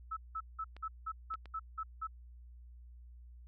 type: tone bursts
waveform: sine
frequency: 1306 Hz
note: E6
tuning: 17 cents flat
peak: -36 dBFS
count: 9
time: 0.11-2.072 s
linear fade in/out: 10 ms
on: 58 ms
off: 180 ms
type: clicks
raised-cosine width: 0.3 ms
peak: -36 dBFS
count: 3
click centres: 0.766 / 1.34 / 1.457 s
effects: added 60 Hz sine -51 dBFS peak until 3.47 s